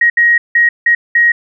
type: tone bursts at uneven times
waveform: sine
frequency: 1887 Hz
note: A#6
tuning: 21 cents sharp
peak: -6 dBFS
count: 5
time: 0.01-0.1 / 0.17-0.38 / 0.55-0.69 / 0.86-0.95 / 1.15-1.32 s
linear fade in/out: 5 ms
effects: none

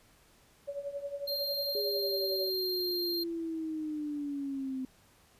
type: tone with tremolo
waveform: sine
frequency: 566 Hz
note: C#5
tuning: 36 cents sharp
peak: -32 dBFS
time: 0.67-2.5 s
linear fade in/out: 20 ms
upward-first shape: triangle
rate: 11 Hz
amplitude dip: 85%
type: tone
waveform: square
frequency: 4191 Hz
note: C8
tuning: 2 cents sharp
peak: -33 dBFS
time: 1.27-3.24 s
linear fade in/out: 10 ms
type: linear sweep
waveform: sine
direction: down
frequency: 414 to 257.9 Hz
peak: -33 dBFS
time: 1.75-4.85 s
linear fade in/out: 2 ms
effects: pink hiss -63 dBFS RMS until 5.39 s + resampled to 32000 Hz

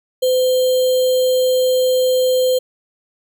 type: tone with sample-and-hold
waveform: sine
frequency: 510 Hz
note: C5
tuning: 44 cents flat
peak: -12 dBFS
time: 0.22-2.59 s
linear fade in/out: 10 ms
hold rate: 3675 Hz
effects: none

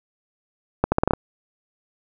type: accelerating click train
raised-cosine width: 1 ms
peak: -3 dBFS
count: 7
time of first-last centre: 0.84-1.135 s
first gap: 80 ms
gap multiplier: 0.8
effects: none

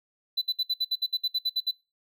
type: tone bursts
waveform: triangle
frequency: 4000 Hz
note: B7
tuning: 21 cents sharp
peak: -22 dBFS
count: 13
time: 0.37-1.713 s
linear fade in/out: 10 ms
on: 47 ms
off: 61 ms
effects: noise-tail reverb RT60 0.3 s tail -24 dB re dry

